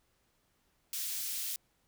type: high-pass noise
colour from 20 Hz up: white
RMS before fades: -37 dBFS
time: 0.93-1.56 s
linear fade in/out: 2 ms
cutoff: 3200 Hz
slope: 12 dB/octave
effects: pink hiss -74 dBFS RMS until 1.87 s